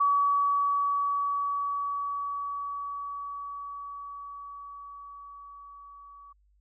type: tone with level ramp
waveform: sine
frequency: 1137 Hz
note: C#6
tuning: 44 cents sharp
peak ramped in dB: -20 to -47 dBFS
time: 0-6.33 s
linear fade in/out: 10 ms
effects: added 50 Hz sine -62 dBFS peak until 6.6 s